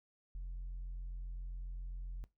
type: tone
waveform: sine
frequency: 43.74 Hz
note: F1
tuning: 3 cents sharp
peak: -38 dBFS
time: 0.35-2.24 s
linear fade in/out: 0 ms
effects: noise-tail reverb RT60 0.2 s tail -21 dB re dry + tanh soft clip ceiling -39 dBFS